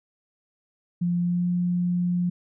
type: tone with pitch glide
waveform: sine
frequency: 174.61 to 176.95 Hz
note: F3 to F3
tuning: 0 to +23 cents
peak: -21 dBFS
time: 1.01-2.3 s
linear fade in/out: 10 ms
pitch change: +23 cents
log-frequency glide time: 1.2-1.46 s
effects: none